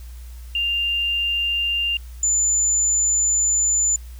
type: tone pair in turn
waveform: sine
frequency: 2794 / 7040 Hz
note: F7 / A8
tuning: 0 / 0 cents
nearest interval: octave + major third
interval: 1600 cents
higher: second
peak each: -19 / -16 dBFS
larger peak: second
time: 0.55-1.97 / 2.23-3.96 s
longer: second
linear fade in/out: 2 ms
effects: added 60 Hz sine -34 dBFS peak until 4.19 s + white hiss -51 dBFS RMS until 4.19 s